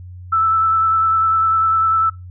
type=tone with vibrato; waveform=sine; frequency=1318.5 Hz; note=E6; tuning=in tune; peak=-12 dBFS; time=0.32-2.1 s; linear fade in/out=10 ms; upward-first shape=sine; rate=10 Hz; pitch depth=15 cents each way; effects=noise-tail reverb RT60 0.2 s tail -21 dB re dry + added 90 Hz sine -32 dBFS peak until 2.3 s